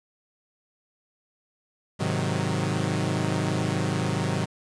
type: chord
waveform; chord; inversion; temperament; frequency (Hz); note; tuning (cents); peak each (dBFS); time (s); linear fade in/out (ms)
sawtooth; Ab dominant seventh; none; equal; 103.83 / 130.81 / 155.56 / 185; Ab2 / C3 / Eb3 / Gb3; 0 / 0 / 0 / 0; -26 / -26 / -25 / -26; 1.99-4.46; 20
effects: resampled to 22050 Hz + 9-bit